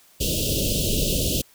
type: band-stop noise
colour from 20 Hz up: pink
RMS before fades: -23 dBFS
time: 0.2-1.42 s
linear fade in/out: 10 ms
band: 620 to 2700 Hz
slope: 96 dB/octave
effects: white hiss -55 dBFS RMS until 1.54 s